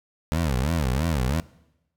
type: tone with vibrato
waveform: 20% pulse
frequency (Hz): 72.4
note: D2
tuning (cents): -24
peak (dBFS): -17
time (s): 0.32-1.4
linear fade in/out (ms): 0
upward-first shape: sine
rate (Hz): 3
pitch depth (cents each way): 280
effects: noise-tail reverb RT60 0.9 s tail -21 dB re dry